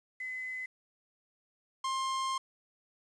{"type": "tone pair in turn", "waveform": ["sine", "45% pulse"], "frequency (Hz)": [2027, 1059], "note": ["B6", "C6"], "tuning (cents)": [45, 21], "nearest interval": "major seventh", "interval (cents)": 1124, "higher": "first", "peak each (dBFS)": [-36, -31], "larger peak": "second", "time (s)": [[0.2, 0.66], [1.84, 2.38]], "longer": "second", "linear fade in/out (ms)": 5, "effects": ["resampled to 22050 Hz", "10-bit"]}